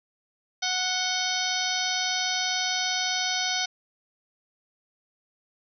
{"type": "harmonic tone with a mistuned harmonic", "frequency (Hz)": 737, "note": "F#5", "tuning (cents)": -7, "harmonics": [1, 2, 3, 4, 5, 6, 7, 8], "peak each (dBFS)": [-33, -33, -33, -33, -33, -33, -33, -33], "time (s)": [0.62, 3.66], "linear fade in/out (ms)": 10, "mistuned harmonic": 4, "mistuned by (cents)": 100, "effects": []}